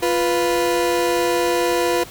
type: tone pair together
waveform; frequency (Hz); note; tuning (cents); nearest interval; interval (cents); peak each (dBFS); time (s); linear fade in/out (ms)
30% pulse; 348.7 / 493.2; F4 / B4; -3 / -2; tritone; 601; -17; 0.02-2.04; 10
effects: pink hiss -39 dBFS RMS until 2.1 s